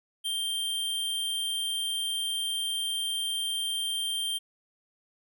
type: tone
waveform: square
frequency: 3165 Hz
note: G7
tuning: 16 cents sharp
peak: -29 dBFS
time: 0.24-4.39 s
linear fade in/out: 20 ms
effects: none